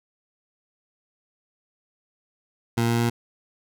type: tone with pitch steps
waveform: 20% pulse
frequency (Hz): 116.54 / 117.22 / 117.89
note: A#2 / A#2 / A#2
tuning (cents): 0 / +10 / +20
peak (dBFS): -15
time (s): 2.77-3.1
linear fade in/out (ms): 10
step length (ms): 110
effects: none